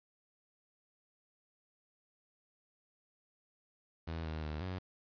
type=tone with pitch steps; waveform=sawtooth; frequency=81.8 / 78.8 / 76.2 / 92.2 Hz; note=E2 / D#2 / D#2 / F#2; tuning=-13 / +23 / -36 / -6 cents; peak=-34 dBFS; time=4.07-4.79 s; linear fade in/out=10 ms; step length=180 ms; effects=resampled to 11025 Hz + 10-bit